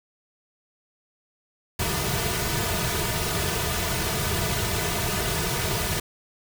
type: noise with comb filter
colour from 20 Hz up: pink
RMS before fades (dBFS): -26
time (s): 1.79-6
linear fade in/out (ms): 5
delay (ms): 3.7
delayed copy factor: -0.85
effects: none